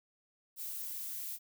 violet noise with high-pass filter sweep, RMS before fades -41 dBFS, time 0.56-1.39 s, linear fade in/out 50 ms, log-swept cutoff 430 to 2200 Hz, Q 1.1, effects none

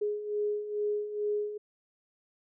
sine beating tone pair, 415.3 / 417.6 Hz, G#4 / G#4, 0 / +10 cents, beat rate 2.3 Hz, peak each -36 / -30 dBFS, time 0.01-1.58 s, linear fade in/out 10 ms, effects none

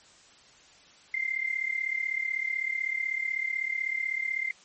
sine tone with amplitude modulation, 2093 Hz, C7, in tune, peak -24 dBFS, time 1.14-4.51 s, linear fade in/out 2 ms, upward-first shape sine, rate 36 Hz, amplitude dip 80%, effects white hiss -56 dBFS RMS until 4.64 s + MP3 32 kbps

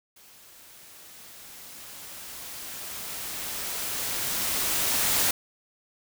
white noise with level ramp, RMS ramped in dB -53 to -23 dBFS, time 0.16-5.31 s, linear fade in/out 5 ms, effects none

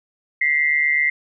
sine tone pair together, 1945 / 2093 Hz, B6 / C7, -27 / 0 cents, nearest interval minor second, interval 127 cents, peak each -20 / -17 dBFS, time 0.41-1.1 s, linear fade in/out 5 ms, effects none

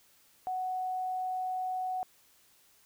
sine tone, 742 Hz, F#5, 5 cents sharp, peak -31 dBFS, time 0.47-2.03 s, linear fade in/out 0 ms, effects white hiss -64 dBFS RMS until 2.85 s

